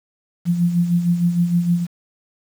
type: tone with tremolo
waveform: sine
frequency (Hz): 173.5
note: F3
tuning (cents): -11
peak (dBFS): -12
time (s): 0.45-1.87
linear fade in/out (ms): 50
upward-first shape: sine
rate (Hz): 6.5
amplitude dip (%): 60
effects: 7-bit